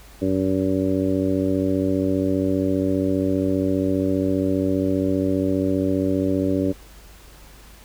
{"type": "harmonic tone", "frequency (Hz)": 95, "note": "F#2", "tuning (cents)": 46, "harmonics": [1, 2, 3, 4, 5, 6], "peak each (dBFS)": [-28, -27, -21, -27, -29, -28], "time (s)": [0.21, 6.73], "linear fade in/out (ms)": 20, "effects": ["added 50 Hz sine -45 dBFS peak until 7.84 s", "pink hiss -48 dBFS RMS until 7.84 s"]}